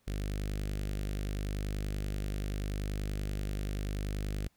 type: tone with notch filter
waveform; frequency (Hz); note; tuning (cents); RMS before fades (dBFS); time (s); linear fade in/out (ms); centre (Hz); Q
sawtooth; 50.4; G1; +49; -35; 0.07-4.48; 10; 950; 0.84
effects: pink hiss -72 dBFS RMS until 4.56 s